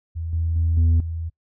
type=tone with level steps; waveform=sine; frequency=82.41 Hz; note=E2; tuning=in tune; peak=-25 / -19 / -16 / -11 / -25 dBFS; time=0.15-1.3 s; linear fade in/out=20 ms; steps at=0.33 / 0.56 / 0.77 / 1 s; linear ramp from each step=2 ms; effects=noise-tail reverb RT60 0.1 s tail -24 dB re dry + tanh soft clip ceiling -13 dBFS